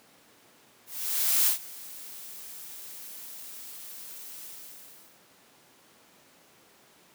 blue noise with ADSR envelope, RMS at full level -22 dBFS, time 0.86-5.22 s, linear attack 610 ms, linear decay 110 ms, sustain -21 dB, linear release 780 ms, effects pink hiss -58 dBFS RMS until 7.14 s + high-pass 200 Hz 12 dB/octave

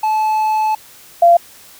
triangle / sine tone pair in turn, 866 / 687.3 Hz, A5 / F5, -28 / -28 cents, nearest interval major third, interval 400 cents, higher first, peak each -11 / -5 dBFS, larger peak second, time 0.03-0.75 / 1.22-1.37 s, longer first, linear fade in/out 5 ms, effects white hiss -42 dBFS RMS until 1.79 s

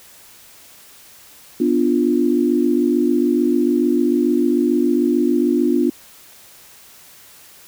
sine chord, B diminished, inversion none, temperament equal, 246.9 / 293.7 / 349.2 Hz, B3 / D4 / F4, 0 / 0 / 0 cents, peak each -18 dBFS, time 1.6-5.9 s, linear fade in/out 5 ms, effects white hiss -45 dBFS RMS until 7.67 s

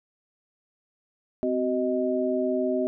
sine tone cluster, 257.4 / 376.9 / 624 Hz, C4 / F#4 / D#5, -28 / +32 / +5 cents, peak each -27 dBFS, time 1.43-2.87 s, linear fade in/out 0 ms, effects none

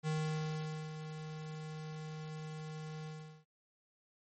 square tone with ADSR envelope, 155.56 Hz, D#3, in tune, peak -33 dBFS, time 0.03-3.45 s, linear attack 43 ms, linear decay 820 ms, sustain -10 dB, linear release 390 ms, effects MP3 32 kbps

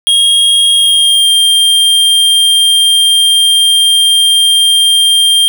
square tone with pitch glide, 3259 to 3192 Hz, G#7 to G7, -33 to +31 cents, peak -6 dBFS, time 0.07-5.48 s, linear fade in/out 0 ms, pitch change -36 cents, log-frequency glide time 0.75-1.28 s, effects none

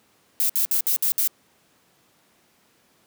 violet noise bursts, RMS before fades -21 dBFS, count 6, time 0.4-1.275 s, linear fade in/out 0 ms, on 95 ms, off 61 ms, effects pink hiss -61 dBFS RMS until 3.06 s + high-pass 150 Hz 12 dB/octave

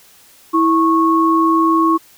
sine tone pair together, 326.9 / 1099.6 Hz, E4 / C#6, -14 / -14 cents, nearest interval octave + major sixth, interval 2100 cents, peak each -13 dBFS, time 0.53-1.98 s, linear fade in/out 20 ms, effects white hiss -47 dBFS RMS until 2.17 s

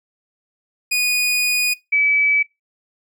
sawtooth / sine tone pair in turn, 2475 / 2294 Hz, D#7 / D7, -10 / -41 cents, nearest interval minor second, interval 131 cents, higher first, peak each -13 dBFS, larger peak neither, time 0.91-1.74 / 1.92-2.43 s, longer first, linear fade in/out 10 ms, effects noise-tail reverb RT60 0.2 s tail -21 dB re dry

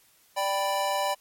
square chord, G major, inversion second, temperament equal, 587.3 / 784 / 987.8 Hz, D5 / G5 / B5, 0 / 0 / 0 cents, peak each -30 dBFS, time 0.36-1.15 s, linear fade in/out 20 ms, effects white hiss -61 dBFS RMS until 1.2 s + MP3 64 kbps

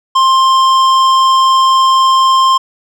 sine tone with hard clipping, 1054 Hz, C6, 12 cents sharp, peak -8 dBFS, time 0.15-2.58 s, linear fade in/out 10 ms, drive 11 dB, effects none

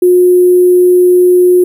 sine tone with sample-and-hold, 359.7 Hz, F#4, 49 cents flat, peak -3 dBFS, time 0.02-1.64 s, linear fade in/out 5 ms, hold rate 11025 Hz, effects none

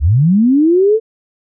sine linear sweep, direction up, 60.2 to 454.4 Hz, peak -7 dBFS, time 0-1 s, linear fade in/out 50 ms, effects none

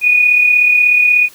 sine tone with amplitude modulation, 2466 Hz, D#7, 16 cents flat, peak -5 dBFS, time 0.01-1.29 s, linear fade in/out 50 ms, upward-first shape sine, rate 36.5 Hz, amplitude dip 45%, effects white hiss -42 dBFS RMS until 1.34 s

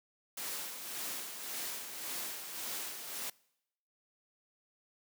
white noise with tremolo, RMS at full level -39 dBFS, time 0.37-3.3 s, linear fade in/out 5 ms, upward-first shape sine, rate 1.8 Hz, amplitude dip 50%, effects noise-tail reverb RT60 0.8 s tail -24 dB re dry + high-pass 200 Hz 12 dB/octave

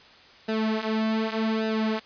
sawtooth tone with flanger, 220 Hz, A3, in tune, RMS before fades -26 dBFS, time 0.48-2 s, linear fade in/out 10 ms, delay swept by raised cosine 0.9 to 6.7 ms, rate 0.85 Hz, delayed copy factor -0.75, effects white hiss -51 dBFS RMS until 2.05 s + resampled to 11025 Hz

